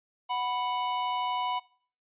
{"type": "tone pair together", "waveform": "square", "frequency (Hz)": [740, 987.8], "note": ["F#5", "B5"], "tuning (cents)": [0, 0], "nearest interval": "perfect fourth", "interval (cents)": 500, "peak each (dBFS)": [-34, -30], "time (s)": [0.29, 1.6], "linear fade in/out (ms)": 20, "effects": ["noise-tail reverb RT60 0.5 s tail -22 dB re dry", "resampled to 8000 Hz"]}